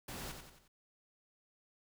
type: noise with echo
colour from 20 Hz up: pink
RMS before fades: -45 dBFS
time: 0.08-0.32 s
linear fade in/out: 5 ms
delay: 90 ms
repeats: 4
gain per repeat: -6 dB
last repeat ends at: 0.68 s
effects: none